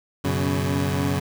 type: chord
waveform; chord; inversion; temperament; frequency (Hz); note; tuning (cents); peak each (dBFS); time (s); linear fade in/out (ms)
20% pulse; F# suspended fourth; none; equal with one note detuned; 92.5 / 123.47 / 140.53; F#2 / B2 / C#3; 0 / 0 / +24; -20 / -25 / -20; 0.24-1.2; 10
effects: 7-bit